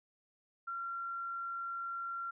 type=tone; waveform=sine; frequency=1372 Hz; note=F6; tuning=31 cents flat; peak=-37 dBFS; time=0.67-2.31 s; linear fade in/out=10 ms; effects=none